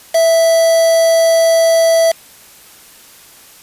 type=tone with quantisation; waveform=triangle; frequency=659 Hz; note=E5; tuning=1 cent flat; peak=-6 dBFS; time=0.14-2.12 s; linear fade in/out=10 ms; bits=3; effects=white hiss -41 dBFS RMS until 3.62 s + resampled to 32000 Hz